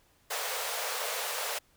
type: high-pass noise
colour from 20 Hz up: pink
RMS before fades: -34 dBFS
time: 0.3-1.59 s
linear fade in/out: 10 ms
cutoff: 440 Hz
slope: 96 dB/octave
effects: pink hiss -66 dBFS RMS until 1.76 s